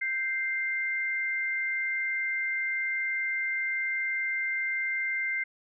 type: tone pair together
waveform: sine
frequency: 1568 / 2093 Hz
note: G6 / C7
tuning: 0 / 0 cents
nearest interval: perfect fourth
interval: 500 cents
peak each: -34 / -28 dBFS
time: 0.01-5.44 s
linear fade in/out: 10 ms
effects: none